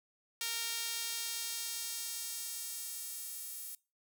sawtooth tone with high-pass filter sweep, 462.5 Hz, A#4, 14 cents flat, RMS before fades -40 dBFS, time 0.41-3.75 s, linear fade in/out 2 ms, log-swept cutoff 3100 to 11000 Hz, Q 0.76, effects noise-tail reverb RT60 0.3 s tail -23 dB re dry

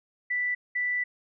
sine tone pair in turn, 1975.5 / 1975.5 Hz, B6 / B6, 0 / 0 cents, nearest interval unison, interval 0 cents, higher neither, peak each -25 dBFS, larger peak neither, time 0.3-0.55 / 0.75-1.04 s, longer second, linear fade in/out 10 ms, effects none

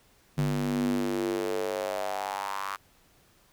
square tone with high-pass filter sweep, 49 Hz, G1, in tune, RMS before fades -30 dBFS, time 0.37-2.77 s, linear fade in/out 20 ms, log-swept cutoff 160 to 1200 Hz, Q 4.4, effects pink hiss -62 dBFS RMS until 3.52 s

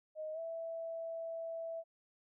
sine tone with pitch glide, 622.3 to 659.3 Hz, D#5 to E5, 0 to 0 cents, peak -39 dBFS, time 0.15-1.84 s, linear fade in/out 50 ms, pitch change +100 cents, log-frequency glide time 0.33-0.39 s, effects none

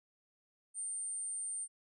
sine tone, 8900 Hz, C#9, 6 cents sharp, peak -37 dBFS, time 0.74-1.68 s, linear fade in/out 50 ms, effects none

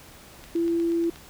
click train, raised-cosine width 0.2 ms, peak -27 dBFS, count 7, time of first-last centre 0.44-1.159 s, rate 8.34 Hz
sine tone, 336.5 Hz, E4, 36 cents sharp, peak -21 dBFS, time 0.55-1.1 s, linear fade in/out 5 ms
effects pink hiss -48 dBFS RMS until 1.29 s

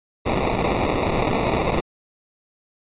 white noise with sample-and-hold, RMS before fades -21 dBFS, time 0.25-1.81 s, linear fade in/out 20 ms, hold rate 1575 Hz, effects resampled to 8000 Hz

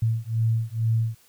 sine beating tone pair, 112 / 114.2 Hz, A2 / A#2, +31 / -35 cents, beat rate 2.2 Hz, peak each -24 dBFS, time 0.02-1.15 s, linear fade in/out 5 ms, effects white hiss -58 dBFS RMS until 1.28 s

